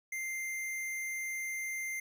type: tone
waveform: square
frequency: 2093 Hz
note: C7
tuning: in tune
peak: -36 dBFS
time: 0.12-2 s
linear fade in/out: 5 ms
effects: none